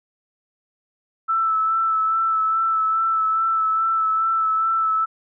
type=tone with vibrato; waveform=sine; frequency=1318.5 Hz; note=E6; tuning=in tune; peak=-17 dBFS; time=1.28-5.06 s; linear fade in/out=20 ms; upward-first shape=sine; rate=2.4 Hz; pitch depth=21 cents each way; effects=none